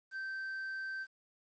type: tone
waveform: triangle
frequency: 1555 Hz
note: G6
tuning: 14 cents flat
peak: -36 dBFS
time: 0.11-1.07 s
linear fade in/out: 50 ms
effects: resampled to 16000 Hz + 11-bit